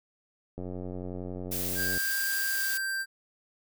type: click train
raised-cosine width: 2 ms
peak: -25 dBFS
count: 128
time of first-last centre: 0.58-1.976 s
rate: 91 Hz
type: noise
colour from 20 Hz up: blue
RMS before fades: -33 dBFS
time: 1.51-2.78 s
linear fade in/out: 10 ms
type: tone with pitch glide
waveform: square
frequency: 1591 to 1574.5 Hz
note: G6 to G6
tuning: +25 to +7 cents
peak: -30 dBFS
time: 1.75-3.06 s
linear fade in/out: 50 ms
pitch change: -18 cents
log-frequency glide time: 2.45-2.8 s
effects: none